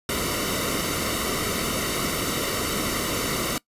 pink noise with comb filter, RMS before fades -26 dBFS, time 0.09-3.58 s, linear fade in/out 2 ms, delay 1.2 ms, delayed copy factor -0.7, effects noise-tail reverb RT60 0.1 s tail -22 dB re dry + resampled to 32000 Hz

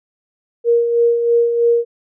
sine tone with tremolo, 470 Hz, A#4, 14 cents sharp, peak -9 dBFS, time 0.64-1.85 s, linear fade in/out 50 ms, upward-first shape sine, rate 3.1 Hz, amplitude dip 50%, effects none

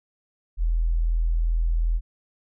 sine tone, 41.31 Hz, E1, 4 cents sharp, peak -19 dBFS, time 0.57-2.01 s, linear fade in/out 50 ms, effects none

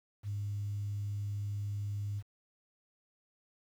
sine tone, 102.2 Hz, G#2, 27 cents flat, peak -33 dBFS, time 0.23-2.23 s, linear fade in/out 50 ms, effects tanh soft clip ceiling -29 dBFS + 10-bit

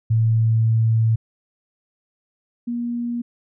sine tone pair in turn, 112.4 / 238.2 Hz, A2 / A#3, +37 / +38 cents, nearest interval octave + minor second, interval 1301 cents, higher second, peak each -14 / -22 dBFS, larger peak first, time 0.1-1.16 / 2.67-3.22 s, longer first, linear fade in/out 10 ms, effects none

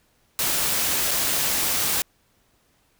white noise with dropouts, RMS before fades -23 dBFS, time 0.39-2.02 s, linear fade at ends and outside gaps 0 ms, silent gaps 1.109-1.113 s, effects pink hiss -64 dBFS RMS until 2.99 s

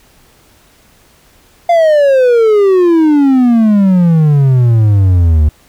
triangle exponential sweep, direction down, 698.5 to 73.42 Hz, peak -3 dBFS, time 1.69-5.49 s, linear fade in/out 5 ms, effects pink hiss -47 dBFS RMS until 5.68 s

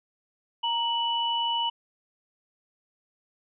sine tone pair together, 932.3 / 2960 Hz, A#5 / F#7, 0 / 0 cents, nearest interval octave + minor sixth, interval 2000 cents, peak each -27 dBFS, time 0.63-1.7 s, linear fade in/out 10 ms, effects none

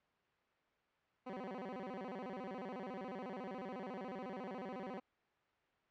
15% pulse tone with vibrato, 220 Hz, A3, in tune, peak -37 dBFS, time 1.26-5 s, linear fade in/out 10 ms, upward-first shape square, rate 14 Hz, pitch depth 250 cents each way, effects white hiss -75 dBFS RMS until 5.9 s + low-pass 2000 Hz 12 dB/octave

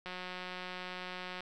click train, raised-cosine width 0.3 ms, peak -26 dBFS, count 246, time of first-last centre 0.06-1.406 s, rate 182 Hz, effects none

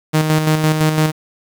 sawtooth tone with tremolo, 155.6 Hz, D#3, in tune, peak -7 dBFS, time 0.13-1.12 s, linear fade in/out 20 ms, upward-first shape square, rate 5.9 Hz, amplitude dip 45%, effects 7-bit

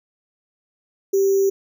sine tone with sample-and-hold, 389.9 Hz, G4, 9 cents flat, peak -14 dBFS, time 1.13-1.5 s, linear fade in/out 10 ms, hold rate 6300 Hz, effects none

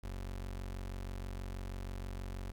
30% pulse tone, 46.25 Hz, F#1, in tune, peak -37 dBFS, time 0.03-2.52 s, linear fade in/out 10 ms, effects 13-bit

